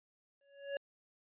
square tone with exponential growth, 560 Hz, C#5, 18 cents sharp, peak -34 dBFS, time 0.41-0.77 s, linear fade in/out 2 ms, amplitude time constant 78 ms, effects resampled to 8000 Hz

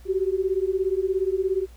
sine beating tone pair, 371.6 / 388.6 Hz, F#4 / G4, +7 / -15 cents, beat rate 17 Hz, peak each -24 dBFS, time 0.05-1.67 s, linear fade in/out 50 ms, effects added 60 Hz sine -44 dBFS peak until 1.76 s + pink hiss -56 dBFS RMS until 1.76 s

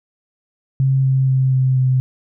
sine tone with pitch steps, 133.9 / 132.74 / 131.6 / 130.46 / 129.34 Hz, C3 / C3 / C3 / C3 / C3, +40 / +25 / +10 / -5 / -20 cents, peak -12 dBFS, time 0.8-2 s, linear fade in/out 0 ms, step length 240 ms, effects none

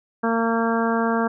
harmonic tone, 228.7 Hz, A#3, 33 cents flat, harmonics 1 / 2 / 3 / 4 / 5 / 6 / 7, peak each -22 / -25 / -27 / -28 / -29 / -30 / -30 dBFS, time 0.23-1.28 s, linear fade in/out 10 ms, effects none

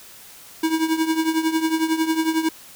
square tone with tremolo, 320.9 Hz, E4, 46 cents flat, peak -16 dBFS, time 0.63-2.49 s, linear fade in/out 5 ms, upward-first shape triangle, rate 11 Hz, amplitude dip 80%, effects white hiss -44 dBFS RMS until 2.75 s

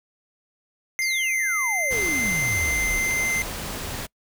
square tone with pitch glide, 2093 to 2080 Hz, C7 to C7, 0 to -11 cents, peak -23 dBFS, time 0.99-3.42 s, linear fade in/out 0 ms, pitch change -11 cents, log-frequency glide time 1.18-1.26 s
sine exponential sweep, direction down, 5100 to 32.45 Hz, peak -29 dBFS, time 1.02-2.99 s, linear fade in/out 0 ms
pink noise, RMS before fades -32 dBFS, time 1.9-4.07 s, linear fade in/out 20 ms
effects noise-tail reverb RT60 0.1 s tail -25 dB re dry

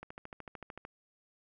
click train, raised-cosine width 0.5 ms, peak -29 dBFS, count 12, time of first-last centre 0.03-0.851 s, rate 13.4 Hz, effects none

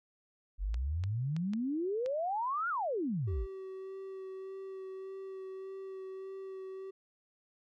sine exponential two-way sweep, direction up then down, 43.65 to 1460 to 43.65 Hz, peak -31 dBFS, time 0.58-3.47 s, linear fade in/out 50 ms, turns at 2.69 s
clicks, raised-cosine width 0.2 ms, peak -29 dBFS, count 5, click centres 0.743 / 1.038 / 1.365 / 1.535 / 2.061 s
triangle tone with vibrato, 382.8 Hz, G4, 41 cents flat, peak -39 dBFS, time 3.27-6.91 s, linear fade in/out 10 ms, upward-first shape sine, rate 1.7 Hz, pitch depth 14 cents each way
effects none

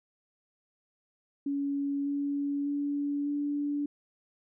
sine tone with pitch steps, 281.4 / 284 / 286.6 / 289.3 Hz, C#4 / C#4 / D4 / D4, +26 / +42 / -42 / -26 cents, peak -28 dBFS, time 1.46-3.86 s, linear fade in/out 5 ms, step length 600 ms, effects none

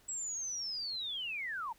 sine linear sweep, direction down, 7780 to 857 Hz, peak -36 dBFS, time 0.08-1.73 s, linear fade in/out 10 ms, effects pink hiss -65 dBFS RMS until 1.78 s

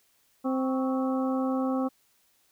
harmonic tone with a mistuned harmonic, 261.6 Hz, C4, in tune, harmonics 1 / 2 / 3 / 4 / 5, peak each -26 / -32 / -36 / -38 / -40 dBFS, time 0.44-1.89 s, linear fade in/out 20 ms, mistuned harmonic 4, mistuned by +100 cents, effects white hiss -67 dBFS RMS until 2.51 s

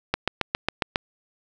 click train, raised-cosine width 0.3 ms, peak -5 dBFS, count 7, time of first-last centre 0.14-0.959 s, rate 7.33 Hz, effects none

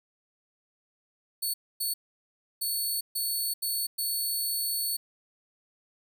5% pulse tone bursts at uneven times, 4435 Hz, C#8, in tune, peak -21 dBFS, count 6, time 1.42-1.54 / 1.8-1.94 / 2.61-3.01 / 3.15-3.54 / 3.62-3.87 / 3.98-4.97 s, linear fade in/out 10 ms, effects none

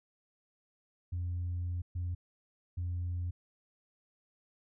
sine tone bursts at uneven times, 88 Hz, F2, 14 cents sharp, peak -31 dBFS, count 3, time 1.12-1.82 / 1.95-2.15 / 2.77-3.31 s, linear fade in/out 10 ms, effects tanh soft clip ceiling -30 dBFS

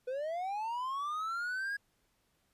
triangle linear sweep, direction up, 489.7 to 1661.2 Hz, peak -32 dBFS, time 0.07-1.77 s, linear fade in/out 10 ms, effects pink hiss -75 dBFS RMS until 2.53 s + resampled to 32000 Hz

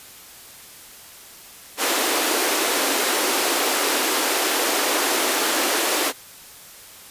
pink high-pass noise, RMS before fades -21 dBFS, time 1.77-6.13 s, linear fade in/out 50 ms, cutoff 280 Hz, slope 48 dB/octave, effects white hiss -43 dBFS RMS until 7.1 s + resampled to 32000 Hz

